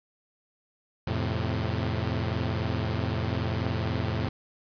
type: chord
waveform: sawtooth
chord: F major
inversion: none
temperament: equal with one note detuned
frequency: 86.11 / 110 / 130.81 Hz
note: F2 / A2 / C3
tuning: -24 / 0 / 0 cents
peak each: -27 / -26 / -29 dBFS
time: 1.07-4.29 s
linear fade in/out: 5 ms
effects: resampled to 11025 Hz + 8-bit